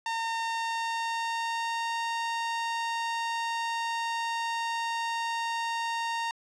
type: tone with pitch glide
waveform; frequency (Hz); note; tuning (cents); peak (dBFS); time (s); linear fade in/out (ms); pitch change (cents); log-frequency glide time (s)
sawtooth; 913 to 923.6; A#5 to A#5; -36 to -16; -25; 0.06-6.31; 2; +20; 0.43-1.96
effects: low-pass 6000 Hz 12 dB/octave